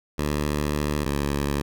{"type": "tone pair in turn", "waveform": "10% pulse", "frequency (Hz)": [74, 71.27], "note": ["D2", "C#2"], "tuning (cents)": [14, 49], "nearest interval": "minor second", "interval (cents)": 65, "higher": "first", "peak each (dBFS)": -15, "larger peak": "neither", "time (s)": [[0.18, 1.05], [1.05, 1.62]], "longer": "first", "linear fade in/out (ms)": 10, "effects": []}